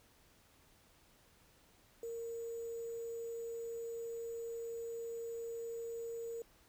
sine tone with sample-and-hold, 462 Hz, A#4, 16 cents flat, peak -40 dBFS, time 2.03-6.42 s, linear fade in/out 2 ms, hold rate 7350 Hz, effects pink hiss -67 dBFS RMS until 6.68 s

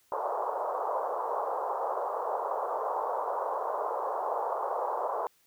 white band-pass noise, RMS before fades -32 dBFS, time 0.12-5.27 s, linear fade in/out 0 ms, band 440 to 1100 Hz, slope 48 dB/octave, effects white hiss -67 dBFS RMS until 5.46 s

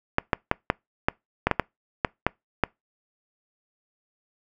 clicks, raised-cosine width 0.5 ms, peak -4 dBFS, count 11, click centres 0.184 / 0.332 / 0.514 / 0.701 / 1.085 / 1.47 / 1.513 / 1.597 / 2.048 / 2.266 / 2.637 s, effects noise-tail reverb RT60 0.2 s tail -26 dB re dry

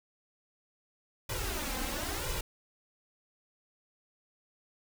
pink noise with flanger, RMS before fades -35 dBFS, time 1.29-2.41 s, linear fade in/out 5 ms, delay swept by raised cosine 2 to 3.9 ms, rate 0.98 Hz, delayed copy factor +0.9, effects none

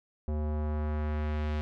square tone with low-pass filter sweep, 75.7 Hz, D#2, 47 cents flat, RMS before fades -31 dBFS, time 0.28-1.61 s, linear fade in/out 0 ms, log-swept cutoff 630 to 3500 Hz, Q 0.91, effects none

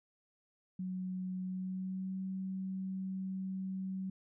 sine tone with pitch glide, 185 to 189.54 Hz, F#3 to F#3, 0 to +42 cents, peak -36 dBFS, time 0.79-4.1 s, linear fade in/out 5 ms, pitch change +42 cents, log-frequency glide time 1.42-2.19 s, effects none

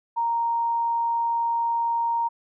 sine tone, 931 Hz, A#5, 2 cents flat, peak -21 dBFS, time 0.16-2.29 s, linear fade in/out 20 ms, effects none

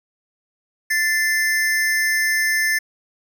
square tone pair together, 1760 / 2072 Hz, A6 / C7, 0 / -17 cents, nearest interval minor third, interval 283 cents, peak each -19 / -23 dBFS, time 0.9-2.79 s, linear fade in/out 10 ms, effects none

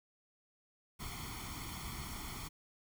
pink noise with comb filter, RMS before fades -44 dBFS, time 0.99-2.49 s, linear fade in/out 20 ms, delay 0.91 ms, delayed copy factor +0.8, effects none

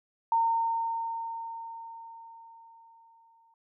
sine tone with exponential decay, 915 Hz, A#5, 32 cents flat, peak -21 dBFS, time 0.32-3.54 s, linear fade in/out 2 ms, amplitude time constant 700 ms, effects none

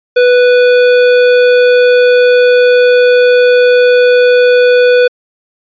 sine tone with tanh clipping, 493.9 Hz, B4, in tune, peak -6 dBFS, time 0.16-5.08 s, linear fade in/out 10 ms, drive 18 dB, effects resampled to 11025 Hz

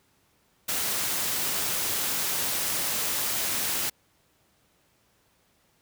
white noise, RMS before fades -28 dBFS, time 0.68-3.9 s, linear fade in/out 10 ms, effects pink hiss -66 dBFS RMS until 5.81 s + high-pass 60 Hz 12 dB/octave

